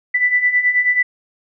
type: beating tone pair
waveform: sine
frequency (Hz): 1975.5 / 1984.8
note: B6 / B6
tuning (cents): 0 / +8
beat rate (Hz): 9.3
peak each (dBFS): -19 / -14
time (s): 0.14-1.03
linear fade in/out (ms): 10
effects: none